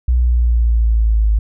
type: exponential sweep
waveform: sine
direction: down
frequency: 61.74 to 52.7 Hz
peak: -10 dBFS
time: 0.08-1.39 s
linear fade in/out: 5 ms
effects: none